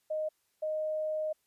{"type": "tone bursts at uneven times", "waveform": "sine", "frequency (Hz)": 620, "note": "D#5", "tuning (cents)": -6, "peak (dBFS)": -30, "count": 2, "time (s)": [[0.1, 0.29], [0.62, 1.33]], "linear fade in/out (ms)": 10, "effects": ["white hiss -75 dBFS RMS until 1.46 s", "resampled to 32000 Hz"]}